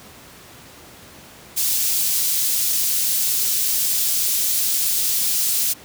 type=high-pass noise; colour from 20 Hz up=white; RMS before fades=-20 dBFS; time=1.56-5.74 s; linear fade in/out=20 ms; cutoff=4200 Hz; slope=12 dB/octave; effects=pink hiss -43 dBFS RMS until 5.84 s + high-pass 80 Hz 12 dB/octave